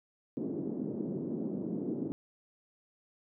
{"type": "band-pass noise", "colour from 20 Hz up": "white", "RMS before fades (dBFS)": -36, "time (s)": [0.37, 2.12], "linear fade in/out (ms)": 0, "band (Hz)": [180, 330], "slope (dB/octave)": 24, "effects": []}